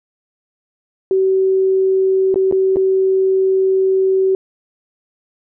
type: tone with dropouts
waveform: sine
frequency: 381 Hz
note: G4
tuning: 49 cents flat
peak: -11 dBFS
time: 1.11-4.35 s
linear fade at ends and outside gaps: 1 ms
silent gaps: 2.343-2.358 / 2.513-2.524 / 2.76-2.768 s
effects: none